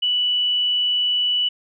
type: tone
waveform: sine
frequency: 2960 Hz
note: F#7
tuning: in tune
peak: -17 dBFS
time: 0.02-1.49 s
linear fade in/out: 10 ms
effects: none